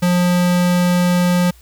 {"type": "tone", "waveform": "square", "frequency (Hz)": 177.7, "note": "F3", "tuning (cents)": 30, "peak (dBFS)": -13, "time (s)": [0.02, 1.51], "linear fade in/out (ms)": 10, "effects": ["added 60 Hz sine -44 dBFS peak until 1.61 s", "white hiss -51 dBFS RMS until 1.61 s"]}